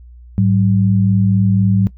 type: tone pair together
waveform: sine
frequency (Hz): 106.02 / 190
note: G#2 / F#3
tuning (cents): +36 / +46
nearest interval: minor seventh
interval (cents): 1010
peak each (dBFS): -13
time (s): 0.38-1.87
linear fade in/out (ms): 0
effects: noise-tail reverb RT60 0.1 s tail -18 dB re dry + added 60 Hz sine -36 dBFS peak until 1.97 s